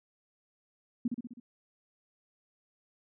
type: tone with echo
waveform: sine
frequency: 240 Hz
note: B3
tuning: 49 cents flat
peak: -26 dBFS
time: 1.05-1.08 s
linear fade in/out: 5 ms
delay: 64 ms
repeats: 5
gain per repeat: -4 dB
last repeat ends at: 1.4 s
effects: none